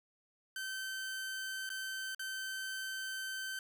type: tone with dropouts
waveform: sawtooth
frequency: 1543 Hz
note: G6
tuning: 28 cents flat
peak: -35 dBFS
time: 0.56-3.59 s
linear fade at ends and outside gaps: 2 ms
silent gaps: 1.692-1.701 / 2.148-2.194 s
effects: none